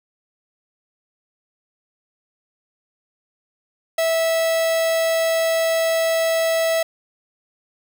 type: tone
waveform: 45% pulse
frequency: 654 Hz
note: E5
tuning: 14 cents flat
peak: -17 dBFS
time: 3.98-6.83 s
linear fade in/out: 5 ms
effects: 8-bit